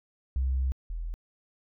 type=tone pair in turn; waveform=sine; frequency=65.41 / 41.21 Hz; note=C2 / E1; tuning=0 / 0 cents; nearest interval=minor sixth; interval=800 cents; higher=first; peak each=-23 / -31 dBFS; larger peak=first; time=0.36-0.72 / 0.9-1.14 s; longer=first; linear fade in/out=0 ms; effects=tanh soft clip ceiling -21 dBFS